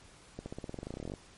accelerating click train, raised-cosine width 2 ms, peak -26 dBFS, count 20, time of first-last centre 0.39-1.138 s, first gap 70 ms, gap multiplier 0.93, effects pink hiss -57 dBFS RMS until 1.37 s + MP3 48 kbps

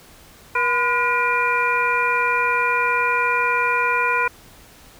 harmonic tone with a mistuned harmonic, 479.9 Hz, B4, 50 cents flat, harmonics 1 / 2 / 3 / 4 / 5, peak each -27 / -21 / -22 / -30 / -22 dBFS, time 0.55-4.28 s, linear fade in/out 5 ms, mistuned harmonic 2, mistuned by +79 cents, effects pink hiss -47 dBFS RMS until 4.99 s

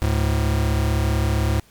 square tone pair together, 71.75 / 107.5 Hz, D2 / A2, -40 / -40 cents, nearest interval perfect fifth, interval 700 cents, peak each -21 / -22 dBFS, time 0.02-1.6 s, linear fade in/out 0 ms, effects pink hiss -54 dBFS RMS until 1.7 s + Opus 48 kbps

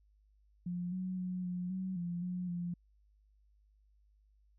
sine tone with pitch steps, 176.7 / 185 / 182.4 / 179.1 / 187.5 / 173.6 / 180.2 / 174.3 Hz, F3 / F#3 / F#3 / F3 / F#3 / F3 / F#3 / F3, +21 / 0 / -24 / +44 / +23 / -10 / -45 / -3 cents, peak -35 dBFS, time 0.66-2.74 s, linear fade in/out 5 ms, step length 260 ms, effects added 51 Hz sine -65 dBFS peak until 4.58 s

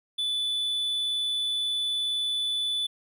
triangle tone, 3481 Hz, A7, 19 cents flat, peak -24 dBFS, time 0.18-2.87 s, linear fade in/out 10 ms, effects none

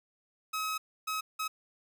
sawtooth tone bursts at uneven times, 1277 Hz, D#6, 45 cents sharp, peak -28 dBFS, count 3, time 0.53-0.78 / 1.07-1.21 / 1.39-1.48 s, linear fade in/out 10 ms, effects none

